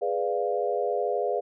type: chord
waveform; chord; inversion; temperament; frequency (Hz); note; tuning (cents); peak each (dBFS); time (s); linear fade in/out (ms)
sine; G# diminished seventh; none; equal; 415.3 / 493.9 / 587.3 / 698.5; G#4 / B4 / D5 / F5; 0 / 0 / 0 / 0; -29 / -29 / -31 / -30; 0.01-1.41; 20
effects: none